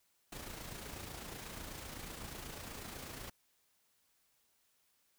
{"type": "noise with amplitude modulation", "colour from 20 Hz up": "pink", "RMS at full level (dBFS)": -45, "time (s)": [0.32, 3.3], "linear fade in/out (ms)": 5, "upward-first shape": "sine", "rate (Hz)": 28.1, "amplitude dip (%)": 45, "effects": ["white hiss -75 dBFS RMS until 5.18 s"]}